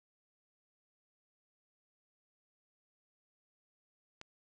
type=click; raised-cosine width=0.2 ms; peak=-29 dBFS; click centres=4.214 s; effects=resampled to 22050 Hz + 11-bit